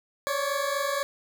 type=tone pair together; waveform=20% pulse; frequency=550.9 / 575 Hz; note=C#5 / D5; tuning=-11 / -37 cents; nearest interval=minor second; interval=74 cents; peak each=-24 dBFS; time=0.27-1.03 s; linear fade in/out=0 ms; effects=none